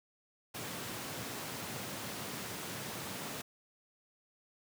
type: high-pass noise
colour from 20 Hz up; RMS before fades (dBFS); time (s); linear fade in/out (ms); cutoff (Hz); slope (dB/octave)
pink; -42; 0.54-3.42; 10; 110; 24
effects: none